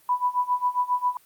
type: tone with tremolo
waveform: sine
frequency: 990 Hz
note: B5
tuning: 4 cents sharp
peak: -18 dBFS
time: 0.09-1.17 s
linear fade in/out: 2 ms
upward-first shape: sine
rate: 7.4 Hz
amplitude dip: 90%
effects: white hiss -58 dBFS RMS until 1.25 s + Opus 32 kbps